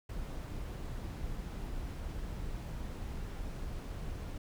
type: noise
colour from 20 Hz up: brown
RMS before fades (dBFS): -40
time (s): 0.09-4.38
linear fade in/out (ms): 5
effects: none